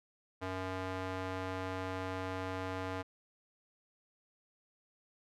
square tone with band-pass filter, 93.4 Hz, F#2, 17 cents sharp, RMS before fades -39 dBFS, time 0.41-3.03 s, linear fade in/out 20 ms, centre 980 Hz, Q 0.6, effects none

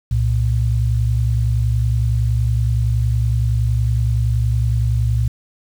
sine tone pair together, 64.9 / 115.64 Hz, C2 / A#2, -13 / -13 cents, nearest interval minor seventh, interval 1000 cents, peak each -18 / -16 dBFS, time 0.11-5.28 s, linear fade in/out 5 ms, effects 7-bit

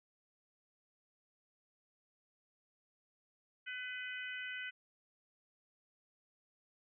harmonic tone, 502 Hz, B4, 28 cents sharp, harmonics 3 / 4 / 5 / 6, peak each -44 / -46 / -48 / -50 dBFS, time 3.66-4.71 s, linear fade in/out 20 ms, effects none

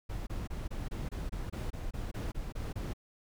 brown noise bursts, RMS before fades -37 dBFS, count 14, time 0.09-2.935 s, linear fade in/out 10 ms, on 180 ms, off 25 ms, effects none

